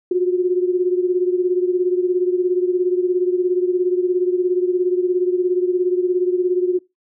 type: beating tone pair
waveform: sine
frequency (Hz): 358.8 / 375.8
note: F4 / F#4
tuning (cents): +47 / +27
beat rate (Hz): 17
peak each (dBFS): -16 / -21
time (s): 0.11-6.79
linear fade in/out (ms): 5
effects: noise-tail reverb RT60 0.2 s tail -21 dB re dry